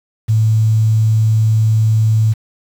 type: tone with quantisation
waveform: sine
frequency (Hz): 110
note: A2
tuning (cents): 0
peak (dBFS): -9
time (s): 0.28-2.34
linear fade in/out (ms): 20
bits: 6
effects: none

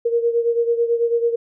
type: beating tone pair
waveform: sine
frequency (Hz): 466.2 / 475.3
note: A#4 / A#4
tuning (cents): 0 / +34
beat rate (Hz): 9.1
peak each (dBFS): -17 / -22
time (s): 0.05-1.36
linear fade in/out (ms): 10
effects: none

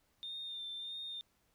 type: tone with vibrato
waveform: sine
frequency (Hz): 3617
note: A7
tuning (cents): +47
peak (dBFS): -40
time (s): 0.23-1.21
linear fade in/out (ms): 0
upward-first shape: sine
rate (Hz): 1.6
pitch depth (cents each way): 29
effects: tanh soft clip ceiling -36 dBFS + pink hiss -75 dBFS RMS until 1.54 s

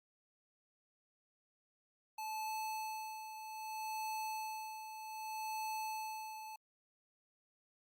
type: tone with tremolo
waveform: square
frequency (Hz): 870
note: A5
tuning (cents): -20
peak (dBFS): -39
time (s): 2.18-6.56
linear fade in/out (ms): 5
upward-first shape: sine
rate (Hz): 0.64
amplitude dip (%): 60
effects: Opus 48 kbps

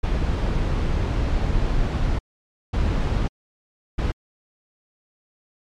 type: noise bursts at uneven times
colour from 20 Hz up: brown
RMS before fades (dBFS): -21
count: 3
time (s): 0.03-2.19 / 2.73-3.28 / 3.98-4.12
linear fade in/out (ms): 10
effects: low-pass 5000 Hz 12 dB/octave + MP3 96 kbps

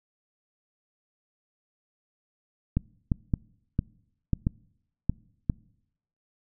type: clicks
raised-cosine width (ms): 5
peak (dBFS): -11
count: 8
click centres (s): 2.77 / 3.118 / 3.338 / 3.791 / 4.333 / 4.469 / 5.096 / 5.498
effects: noise-tail reverb RT60 0.8 s tail -25 dB re dry

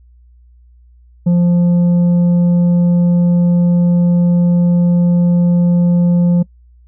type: tone with tanh clipping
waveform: sine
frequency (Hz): 174.61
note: F3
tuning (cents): 0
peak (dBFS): -9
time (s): 1.26-6.43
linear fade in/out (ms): 10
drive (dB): 5
effects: noise-tail reverb RT60 0.1 s tail -23 dB re dry + added 60 Hz sine -42 dBFS peak until 6.87 s

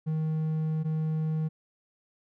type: tone pair in turn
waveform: triangle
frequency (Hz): 157.2 / 157.2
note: D#3 / D#3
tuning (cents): +18 / +18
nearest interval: unison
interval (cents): 0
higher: neither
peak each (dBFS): -24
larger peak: neither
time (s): 0.06-0.84 / 0.84-1.49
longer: first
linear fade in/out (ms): 20
effects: none

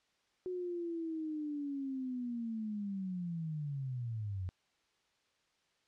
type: linear sweep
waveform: sine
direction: down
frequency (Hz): 368 to 88.5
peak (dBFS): -36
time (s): 0.46-4.49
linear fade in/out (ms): 0
effects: white hiss -75 dBFS RMS until 5.87 s + low-pass 5000 Hz 12 dB/octave

